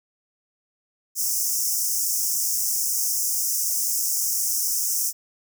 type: high-pass noise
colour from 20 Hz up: pink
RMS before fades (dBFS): -24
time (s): 1.15-5.13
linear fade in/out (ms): 50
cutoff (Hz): 5300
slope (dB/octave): 96
effects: none